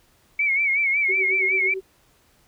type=tone with vibrato; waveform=sine; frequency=2238 Hz; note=C#7; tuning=16 cents sharp; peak=-18 dBFS; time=0.39-1.74 s; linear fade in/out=5 ms; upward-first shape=sine; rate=5.4 Hz; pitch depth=82 cents each way
type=tone with tremolo; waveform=sine; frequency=381.1 Hz; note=G4; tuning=49 cents flat; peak=-25 dBFS; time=1.08-1.81 s; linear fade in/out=20 ms; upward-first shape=triangle; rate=9 Hz; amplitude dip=90%
effects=pink hiss -60 dBFS RMS until 2.47 s